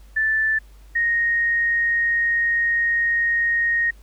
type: tone pair in turn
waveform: sine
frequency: 1760 / 1864.7 Hz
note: A6 / A#6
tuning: 0 / 0 cents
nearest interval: minor second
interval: 100 cents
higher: second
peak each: -17 dBFS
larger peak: neither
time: 0.16-0.59 / 0.95-3.91 s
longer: second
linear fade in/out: 10 ms
effects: added 50 Hz sine -43 dBFS peak until 4.02 s + pink hiss -57 dBFS RMS until 4.02 s